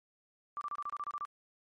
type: tone bursts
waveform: sine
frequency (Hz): 1173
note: D6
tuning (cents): -2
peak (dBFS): -35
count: 10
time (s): 0.57-1.251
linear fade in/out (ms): 0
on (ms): 42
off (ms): 29
effects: MP3 48 kbps